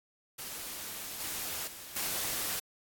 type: noise with level steps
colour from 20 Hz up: white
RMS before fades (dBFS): -41 / -37 / -46 / -34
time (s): 0.38-2.6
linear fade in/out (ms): 10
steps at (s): 1.2 / 1.67 / 1.96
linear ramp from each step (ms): 5
effects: AAC 64 kbps